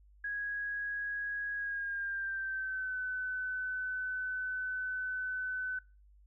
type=tone with pitch glide; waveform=sine; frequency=1656 to 1509.8 Hz; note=G#6 to F#6; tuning=-5 to +35 cents; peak=-34 dBFS; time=0.24-5.79 s; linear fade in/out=5 ms; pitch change=-160 cents; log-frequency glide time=1.55-2.97 s; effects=noise-tail reverb RT60 0.3 s tail -21 dB re dry + added 50 Hz sine -58 dBFS peak until 6.26 s